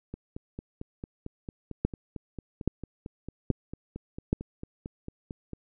two click trains, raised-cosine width 3 ms, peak -24 / -11 dBFS, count 25 / 4, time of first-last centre 0.14-5.533 / 1.85-4.329 s, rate 4.45 / 1.21 Hz, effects none

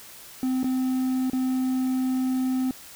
triangle tone with dropouts, 258.2 Hz, C4, 23 cents flat, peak -20 dBFS, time 0.43-2.71 s, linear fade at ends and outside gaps 1 ms, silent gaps 0.631-0.643 / 1.299-1.332 s, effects white hiss -45 dBFS RMS until 2.95 s

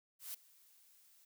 blue noise with ADSR envelope, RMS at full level -43 dBFS, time 0.19-1.25 s, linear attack 150 ms, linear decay 8 ms, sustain -23 dB, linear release 5 ms, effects none

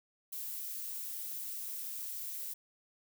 violet noise, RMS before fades -41 dBFS, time 0.32-2.54 s, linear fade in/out 10 ms, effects none

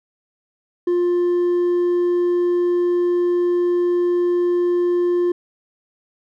sine tone with hard clipping, 352 Hz, F4, 14 cents sharp, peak -16 dBFS, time 0.87-5.32 s, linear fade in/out 5 ms, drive 2 dB, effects none

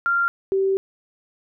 sine tone pair in turn, 1388 / 386.7 Hz, F6 / G4, -11 / -24 cents, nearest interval octave + minor seventh, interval 2213 cents, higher first, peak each -17 dBFS, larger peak neither, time 0.06-0.28 / 0.52-0.77 s, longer second, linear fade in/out 0 ms, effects none

